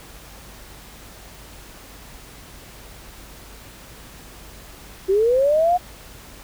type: linear sweep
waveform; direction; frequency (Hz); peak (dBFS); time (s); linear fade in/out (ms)
sine; up; 370 to 730; -14; 5.08-5.78; 20
effects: added 50 Hz sine -46 dBFS peak until 6.43 s + pink hiss -43 dBFS RMS until 6.43 s